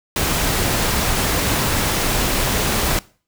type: noise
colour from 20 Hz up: pink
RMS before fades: -19 dBFS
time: 0.16-2.99 s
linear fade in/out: 2 ms
effects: noise-tail reverb RT60 0.4 s tail -21 dB re dry